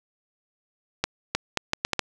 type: accelerating click train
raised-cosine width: 0.2 ms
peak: -5 dBFS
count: 7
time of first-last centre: 1.04-1.993 s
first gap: 310 ms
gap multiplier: 0.72
effects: none